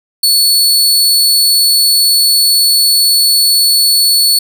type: tone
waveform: sawtooth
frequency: 4422 Hz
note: C#8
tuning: 5 cents flat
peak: -4 dBFS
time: 0.23-4.39 s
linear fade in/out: 5 ms
effects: none